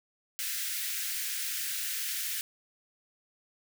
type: high-pass noise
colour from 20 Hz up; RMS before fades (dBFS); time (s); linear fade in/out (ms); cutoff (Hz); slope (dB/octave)
white; -34; 0.39-2.41; 0; 1500; 48
effects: none